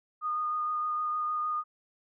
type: tone with vibrato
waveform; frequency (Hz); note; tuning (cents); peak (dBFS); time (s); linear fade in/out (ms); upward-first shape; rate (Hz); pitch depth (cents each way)
sine; 1228; D#6; -23; -28; 0.21-1.64; 50; sine; 6.5; 12
effects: none